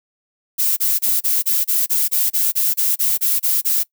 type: noise bursts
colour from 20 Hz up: violet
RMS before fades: -17 dBFS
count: 15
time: 0.58-3.836 s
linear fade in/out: 20 ms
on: 190 ms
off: 29 ms
effects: noise-tail reverb RT60 0.1 s tail -22 dB re dry